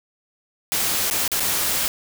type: noise with dropouts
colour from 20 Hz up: white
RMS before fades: -22 dBFS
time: 0.72-1.88 s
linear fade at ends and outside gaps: 0 ms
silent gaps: 1.1-1.11 / 1.278-1.317 / 1.398-1.404 s
effects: none